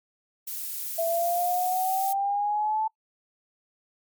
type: noise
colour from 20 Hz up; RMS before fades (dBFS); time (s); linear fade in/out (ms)
violet; -33; 0.47-2.13; 5
type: exponential sweep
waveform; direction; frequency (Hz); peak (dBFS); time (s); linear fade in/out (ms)
sine; up; 659.3 to 880; -23; 0.98-2.88; 10
effects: noise-tail reverb RT60 0.1 s tail -23 dB re dry + MP3 96 kbps